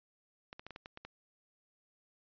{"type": "clicks", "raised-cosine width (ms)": 0.3, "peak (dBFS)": -30, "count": 8, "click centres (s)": [0.529, 0.595, 0.666, 0.707, 0.761, 0.859, 0.974, 1.05], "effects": ["resampled to 11025 Hz"]}